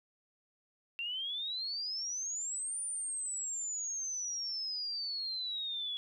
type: exponential two-way sweep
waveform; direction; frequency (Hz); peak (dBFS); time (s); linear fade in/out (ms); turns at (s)
sine; up then down; 2722 to 9360 to 3358; -35; 0.99-5.97; 0; 2.81
effects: 12-bit